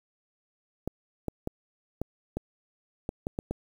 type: clicks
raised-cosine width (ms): 2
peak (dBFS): -17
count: 9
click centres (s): 0.876 / 1.283 / 1.474 / 2.016 / 2.37 / 3.091 / 3.269 / 3.389 / 3.51
effects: 8-bit